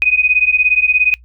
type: beating tone pair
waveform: sine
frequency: 2489 / 2506 Hz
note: D#7 / D#7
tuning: 0 / +12 cents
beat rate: 17 Hz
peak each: -13 dBFS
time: 0.02-1.14 s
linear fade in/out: 0 ms
effects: noise-tail reverb RT60 0.1 s tail -24 dB re dry + added 60 Hz sine -40 dBFS peak until 1.24 s